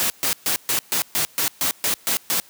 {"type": "noise bursts", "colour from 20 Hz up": "white", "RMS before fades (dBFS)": -21, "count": 11, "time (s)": [0, 2.4], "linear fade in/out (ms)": 0, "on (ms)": 100, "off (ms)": 130, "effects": ["white hiss -50 dBFS RMS until 2.49 s", "high-pass 100 Hz 12 dB/octave"]}